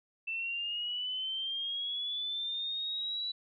sine linear sweep, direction up, 2657 to 3951 Hz, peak -33 dBFS, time 0.27-3.32 s, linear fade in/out 10 ms, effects none

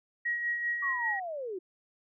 sine tone with tremolo, 1900 Hz, A#6, 33 cents sharp, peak -27 dBFS, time 0.25-1.2 s, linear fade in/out 10 ms, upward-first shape sine, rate 5.1 Hz, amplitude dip 45%
sine linear sweep, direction down, 1150 to 348.4 Hz, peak -34 dBFS, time 0.82-1.59 s, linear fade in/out 10 ms
effects none

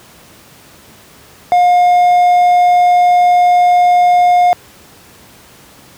triangle tone, 713 Hz, F5, 36 cents sharp, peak -4 dBFS, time 1.52-4.53 s, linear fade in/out 0 ms, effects pink hiss -41 dBFS RMS until 5.97 s + high-pass 80 Hz 12 dB/octave

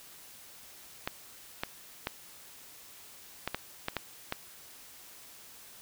clicks, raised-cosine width 0.3 ms, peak -15 dBFS, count 8, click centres 1.075 / 1.635 / 2.071 / 3.476 / 3.546 / 3.884 / 3.967 / 4.324 s, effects white hiss -52 dBFS RMS until 5.81 s

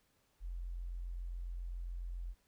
sine tone, 43.65 Hz, F1, in tune, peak -39 dBFS, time 0.4-2.35 s, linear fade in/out 50 ms, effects pink hiss -75 dBFS RMS until 2.47 s

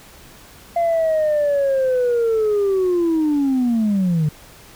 sine linear sweep, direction down, 689 to 147.1 Hz, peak -13 dBFS, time 0.76-4.29 s, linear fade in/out 5 ms, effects tanh soft clip ceiling -13 dBFS + pink hiss -44 dBFS RMS until 4.75 s

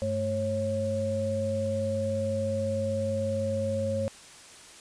sine tone cluster, 98.7 / 218.7 / 545 Hz, G2 / A3 / C#5, +12 / -10 / -29 cents, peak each -32 / -34 / -28 dBFS, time 0.02-4.08 s, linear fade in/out 0 ms, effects white hiss -49 dBFS RMS until 4.8 s + resampled to 22050 Hz

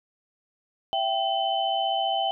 sine tone cluster, 665 / 780 / 3039 Hz, E5 / G5 / F#7, +15 / -9 / +46 cents, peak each -29 / -25 / -29 dBFS, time 0.93-2.31 s, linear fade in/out 0 ms, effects none

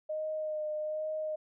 sine tone with vibrato, 616 Hz, D#5, 17 cents flat, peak -32 dBFS, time 0.09-1.36 s, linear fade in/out 10 ms, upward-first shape sine, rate 1.2 Hz, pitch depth 19 cents each way, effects none

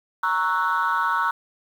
sine chord, F# dominant seventh, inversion first, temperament equal, 932.3 / 1108.7 / 1318.5 / 1480 Hz, A#5 / C#6 / E6 / F#6, 0 / 0 / 0 / 0 cents, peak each -24 dBFS, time 0.23-1.31 s, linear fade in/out 5 ms, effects tanh soft clip ceiling -14 dBFS + 8-bit

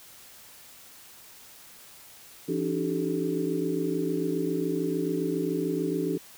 sine tone cluster, 169.4 / 282.6 / 309.6 / 382.3 / 430.5 Hz, E3 / C#4 / D#4 / G4 / A4, +48 / +34 / -9 / -43 / -38 cents, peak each -33 / -31 / -32 / -31 / -33 dBFS, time 2.48-6.18 s, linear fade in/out 10 ms, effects white hiss -50 dBFS RMS until 6.37 s

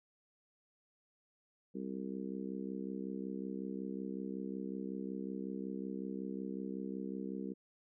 harmonic tone, 65.41 Hz, C2, in tune, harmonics 3 / 4 / 5 / 6 / 7, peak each -42 / -44 / -46 / -48 / -49 dBFS, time 1.74-7.54 s, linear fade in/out 20 ms, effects none

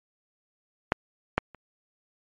clicks, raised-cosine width 0.5 ms, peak -6 / -6 / -30 dBFS, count 3, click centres 0.921 / 1.38 / 1.547 s, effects MP3 64 kbps

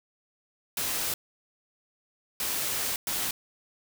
white noise bursts at uneven times, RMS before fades -30 dBFS, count 3, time 0.77-1.14 / 2.4-2.96 / 3.07-3.31 s, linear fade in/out 2 ms, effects none

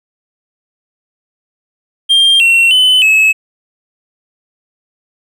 triangle tone with pitch steps, 3194 / 2723 / 3024 / 2583 Hz, G7 / F7 / F#7 / E7, +32 / -44 / +37 / -36 cents, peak -4 dBFS, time 2.09-3.33 s, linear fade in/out 20 ms, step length 310 ms, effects none

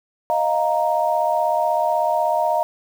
sine chord, Eb suspended second, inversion none, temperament equal, 622.3 / 698.5 / 932.3 Hz, Eb5 / F5 / Bb5, 0 / 0 / 0 cents, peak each -21 dBFS, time 0.3-2.63 s, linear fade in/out 0 ms, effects 7-bit

